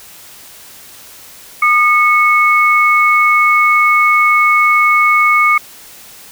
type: tone pair together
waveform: sine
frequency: 1217 / 2201 Hz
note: D#6 / C#7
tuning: -39 / -13 cents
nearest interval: minor seventh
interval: 1026 cents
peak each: -10 dBFS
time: 1.62-5.58 s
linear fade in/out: 5 ms
effects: white hiss -37 dBFS RMS until 6.31 s